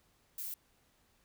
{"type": "noise", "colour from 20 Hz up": "violet", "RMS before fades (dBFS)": -41, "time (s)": [0.38, 0.54], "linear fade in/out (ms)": 2, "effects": ["pink hiss -71 dBFS RMS until 1.24 s"]}